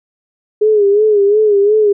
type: tone with vibrato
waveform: sine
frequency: 415.3 Hz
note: G#4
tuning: in tune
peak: -7 dBFS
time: 0.61-1.93 s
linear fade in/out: 10 ms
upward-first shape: sine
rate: 2.8 Hz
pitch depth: 76 cents each way
effects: none